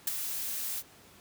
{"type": "noise with ADSR envelope", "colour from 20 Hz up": "blue", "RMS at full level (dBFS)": -27, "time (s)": [0.07, 0.83], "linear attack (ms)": 5, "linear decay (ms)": 20, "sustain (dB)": -8, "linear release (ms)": 46, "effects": ["pink hiss -56 dBFS RMS until 1.2 s", "high-pass 80 Hz 12 dB/octave"]}